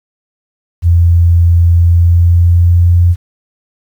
sine tone with pitch glide, 85.4 to 87.24 Hz, F2 to F2, -38 to -1 cents, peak -4 dBFS, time 0.82-3.16 s, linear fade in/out 50 ms, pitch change +37 cents, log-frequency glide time 1.76-3.02 s, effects 7-bit

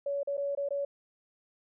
sine tone with dropouts, 564 Hz, C#5, 30 cents sharp, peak -29 dBFS, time 0.06-0.85 s, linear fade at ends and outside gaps 5 ms, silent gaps 0.232-0.273 / 0.37-0.377 / 0.551-0.573 / 0.688-0.706 s, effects none

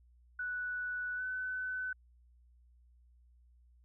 sine tone with pitch glide, 1480 to 1508.5 Hz, F#6 to F#6, 0 to +33 cents, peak -35 dBFS, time 0.39-1.93 s, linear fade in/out 5 ms, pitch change +33 cents, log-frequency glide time 1.16-1.22 s, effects added 60 Hz sine -61 dBFS peak until 3.84 s

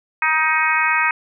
harmonic tone, 314.4 Hz, D#4, 18 cents sharp, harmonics 3 / 4 / 5 / 6 / 7 / 8, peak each -22 / -22 / -22 / -22 / -22 / -22 dBFS, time 0.22-1.11 s, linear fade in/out 2 ms, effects none

